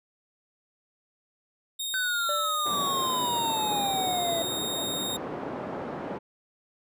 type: tone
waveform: sawtooth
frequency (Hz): 3710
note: A#7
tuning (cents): -9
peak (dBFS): -27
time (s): 1.79-5.17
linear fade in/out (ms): 10
type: exponential sweep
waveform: triangle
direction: down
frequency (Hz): 1533 to 659.3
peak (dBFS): -25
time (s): 1.94-4.42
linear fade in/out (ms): 0
type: tone with exponential decay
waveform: triangle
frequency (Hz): 588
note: D5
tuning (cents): +2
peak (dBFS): -27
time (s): 2.29-3.21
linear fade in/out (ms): 1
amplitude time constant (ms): 200
type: band-pass noise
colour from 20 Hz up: pink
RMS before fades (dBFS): -35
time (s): 2.65-6.19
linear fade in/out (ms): 20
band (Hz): 230 to 920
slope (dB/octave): 12
effects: none